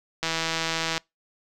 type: click train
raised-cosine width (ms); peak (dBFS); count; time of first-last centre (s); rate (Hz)
0.2; -9; 123; 0.23-0.978; 163
effects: noise-tail reverb RT60 0.2 s tail -25 dB re dry